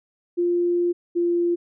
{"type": "tone pair in turn", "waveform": "sine", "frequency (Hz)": [349.2, 345.8], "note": ["F4", "F4"], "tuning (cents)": [0, -17], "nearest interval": "unison", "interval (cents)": 17, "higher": "first", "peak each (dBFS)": -18, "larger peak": "neither", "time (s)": [[0.37, 0.93], [1.15, 1.56]], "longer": "first", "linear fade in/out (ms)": 20, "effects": []}